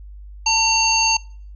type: harmonic tone with a mistuned harmonic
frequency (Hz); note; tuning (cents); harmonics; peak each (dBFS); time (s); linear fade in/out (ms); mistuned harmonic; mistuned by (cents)
913; A#5; -36; 1 / 3 / 5 / 7; -20 / -20 / -20 / -20; 0.46-1.17; 5; 1; -36
effects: noise-tail reverb RT60 0.5 s tail -24 dB re dry + added 50 Hz sine -35 dBFS peak until 1.55 s